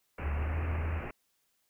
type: low-pass noise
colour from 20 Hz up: pink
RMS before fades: -40 dBFS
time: 0.18-1.11 s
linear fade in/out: 5 ms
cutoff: 2700 Hz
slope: 96 dB/octave
type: tone with pitch glide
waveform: sine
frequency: 73.42 to 80.53 Hz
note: D2 to E2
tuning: 0 to -40 cents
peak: -30 dBFS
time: 0.2-1.02 s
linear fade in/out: 50 ms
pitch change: +160 cents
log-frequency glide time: 0.33-0.61 s
effects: white hiss -75 dBFS RMS until 1.69 s